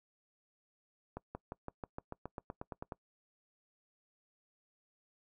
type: accelerating click train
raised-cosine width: 1 ms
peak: -27 dBFS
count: 14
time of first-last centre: 1.17-2.922 s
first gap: 180 ms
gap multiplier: 0.95
effects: noise-tail reverb RT60 0.1 s tail -23 dB re dry